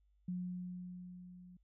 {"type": "tone with level ramp", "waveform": "sine", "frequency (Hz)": 180, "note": "F#3", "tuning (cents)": -47, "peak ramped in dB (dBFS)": [-36, -54], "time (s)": [0.28, 1.57], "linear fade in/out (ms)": 5, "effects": ["added 50 Hz sine -69 dBFS peak until 1.63 s"]}